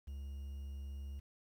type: tone with quantisation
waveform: triangle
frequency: 69.3 Hz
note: C#2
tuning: in tune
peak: -40 dBFS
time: 0.07-1.2 s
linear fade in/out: 10 ms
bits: 11
effects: none